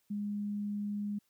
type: tone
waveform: sine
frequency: 205.7 Hz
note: G#3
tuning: 16 cents flat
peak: -33 dBFS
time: 0.1-1.19 s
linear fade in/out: 10 ms
effects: white hiss -75 dBFS RMS until 1.29 s